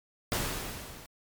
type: noise with level ramp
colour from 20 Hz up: pink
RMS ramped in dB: -29 to -49 dBFS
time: 0.32-1.06 s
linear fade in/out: 0 ms
effects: MP3 96 kbps